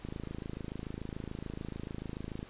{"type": "click train", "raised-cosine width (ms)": 3, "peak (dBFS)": -26, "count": 65, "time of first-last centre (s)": [0.05, 2.429], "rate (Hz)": 26.9, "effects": ["pink hiss -54 dBFS RMS until 2.49 s", "resampled to 8000 Hz"]}